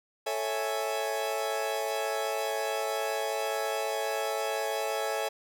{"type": "chord", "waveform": "40% pulse", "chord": "A major seventh", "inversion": "none", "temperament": "equal", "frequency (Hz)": [440, 554.4, 659.3, 830.6], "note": ["A4", "C#5", "E5", "G#5"], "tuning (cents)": [0, 0, 0, 0], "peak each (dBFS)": -34, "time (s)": [0.26, 5.29], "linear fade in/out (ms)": 10, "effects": []}